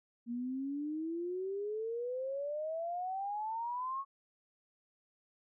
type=exponential sweep; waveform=sine; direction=up; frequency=233.1 to 1108.7 Hz; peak=-35 dBFS; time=0.26-4.05 s; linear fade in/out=50 ms; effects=none